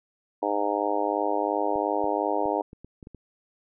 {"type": "harmonic tone", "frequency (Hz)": 102.8, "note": "G#2", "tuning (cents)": -17, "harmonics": [3, 4, 5, 6, 7, 8, 9], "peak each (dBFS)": [-31, -31, -31, -31, -31, -31, -31], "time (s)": [0.42, 2.62], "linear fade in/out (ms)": 10}
{"type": "clicks", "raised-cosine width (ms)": 3, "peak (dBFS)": -30, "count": 8, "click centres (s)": [1.758, 2.042, 2.457, 2.731, 2.846, 3.028, 3.071, 3.147]}
{"effects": []}